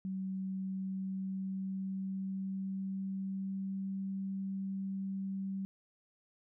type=tone with pitch glide; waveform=sine; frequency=190 to 193.54 Hz; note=F#3 to G3; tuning=+46 to -22 cents; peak=-35 dBFS; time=0.05-5.65 s; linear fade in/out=0 ms; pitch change=+32 cents; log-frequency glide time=0.28-3.99 s; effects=none